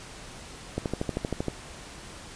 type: click train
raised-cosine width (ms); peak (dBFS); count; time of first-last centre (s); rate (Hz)
2; -14; 10; 0.78-1.483; 12.8
effects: pink hiss -44 dBFS RMS until 2.35 s + resampled to 22050 Hz